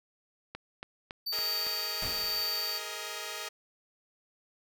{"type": "click train", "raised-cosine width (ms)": 0.3, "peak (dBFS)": -23, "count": 5, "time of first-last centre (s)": [0.55, 1.667], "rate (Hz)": 3.58}
{"type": "tone with tremolo", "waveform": "square", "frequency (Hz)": 4587, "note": "D8", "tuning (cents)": -42, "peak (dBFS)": -30, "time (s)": [1.26, 2.79], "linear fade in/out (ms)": 10, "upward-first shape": "triangle", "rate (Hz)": 1.1, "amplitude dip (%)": 45}
{"type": "chord", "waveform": "5% pulse", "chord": "Ab suspended second", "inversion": "none", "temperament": "equal with one note detuned", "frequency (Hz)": [415.3, 466.2, 631.3], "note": ["Ab4", "Bb4", "Eb5"], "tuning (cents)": [0, 0, 25], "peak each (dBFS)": [-31, -30, -29], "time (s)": [1.32, 3.49], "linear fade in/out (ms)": 10}
{"type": "noise with exponential decay", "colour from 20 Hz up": "pink", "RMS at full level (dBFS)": -38, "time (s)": [2.02, 2.76], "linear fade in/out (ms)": 2, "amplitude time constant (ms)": 160}
{"effects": []}